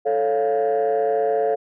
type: chord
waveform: sine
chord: A augmented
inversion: none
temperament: equal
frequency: 440 / 554.4 / 698.5 Hz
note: A4 / C#5 / E#5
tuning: 0 / 0 / 0 cents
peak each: -19 / -22 / -21 dBFS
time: 0.05-1.56 s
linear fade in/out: 20 ms
effects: tanh soft clip ceiling -13 dBFS